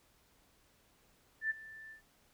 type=tone with ADSR envelope; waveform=sine; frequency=1768 Hz; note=A6; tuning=8 cents sharp; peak=-29 dBFS; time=1.41-2.02 s; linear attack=91 ms; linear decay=21 ms; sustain=-19 dB; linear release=110 ms; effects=pink hiss -69 dBFS RMS until 2.33 s